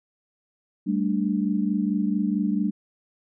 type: chord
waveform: sine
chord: G suspended second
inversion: none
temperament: just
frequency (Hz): 196 / 220.5 / 294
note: G3 / A3 / D4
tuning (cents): 0 / +4 / +2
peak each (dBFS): -24 / -26 / -27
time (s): 0.86-2.71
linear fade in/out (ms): 20
effects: none